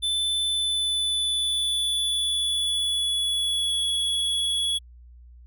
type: tone with pitch glide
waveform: square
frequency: 3520 to 3371 Hz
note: A7 to G#7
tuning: 0 to +25 cents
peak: -23 dBFS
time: 0.02-4.79 s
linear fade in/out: 20 ms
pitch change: -75 cents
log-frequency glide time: 0.45-3.86 s
effects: added 60 Hz sine -45 dBFS peak until 5.46 s